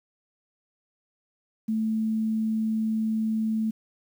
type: tone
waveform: sine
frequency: 220 Hz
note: A3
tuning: in tune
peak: -23 dBFS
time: 1.68-3.71 s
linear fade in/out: 10 ms
effects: 9-bit